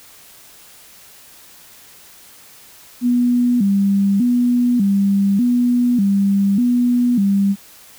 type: tone with vibrato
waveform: sine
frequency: 220 Hz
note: A3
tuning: in tune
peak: -12 dBFS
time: 3.01-7.56 s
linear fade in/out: 50 ms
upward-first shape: square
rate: 0.84 Hz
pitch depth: 180 cents each way
effects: white hiss -44 dBFS RMS until 7.98 s